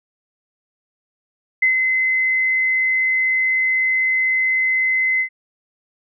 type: tone with ADSR envelope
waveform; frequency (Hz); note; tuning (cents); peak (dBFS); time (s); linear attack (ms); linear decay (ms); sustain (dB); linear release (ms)
sine; 2049; C7; -37; -11; 1.62-5.29; 7; 110; -4; 86
effects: none